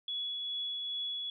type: tone with tremolo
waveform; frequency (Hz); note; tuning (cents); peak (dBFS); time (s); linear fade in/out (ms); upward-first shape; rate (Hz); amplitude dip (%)
sine; 3385; G#7; +32; -33; 0.08-1.3; 2; triangle; 2.4; 25
effects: none